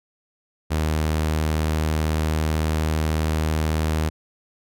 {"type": "tone with pitch glide", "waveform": "sawtooth", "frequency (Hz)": [77.78, 78.28], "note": ["D#2", "D#2"], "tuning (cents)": [0, 11], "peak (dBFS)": -16, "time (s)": [0.7, 4.1], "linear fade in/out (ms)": 20, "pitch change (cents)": 11, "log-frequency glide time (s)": [0.86, 3.2], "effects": []}